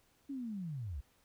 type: linear sweep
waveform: sine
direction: down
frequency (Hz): 285.7 to 58.27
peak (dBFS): -38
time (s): 0.29-1.01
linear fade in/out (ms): 10
effects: pink hiss -71 dBFS RMS until 1.24 s